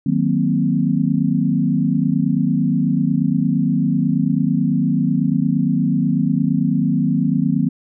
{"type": "chord", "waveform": "sine", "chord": "C half-diminished seventh", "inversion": "first", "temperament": "equal", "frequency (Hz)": [155.56, 185, 233.1, 261.6], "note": ["Eb3", "Gb3", "Bb3", "C4"], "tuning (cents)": [0, 0, 0, 0], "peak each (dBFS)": -20, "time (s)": [0.06, 7.69], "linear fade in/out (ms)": 5, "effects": []}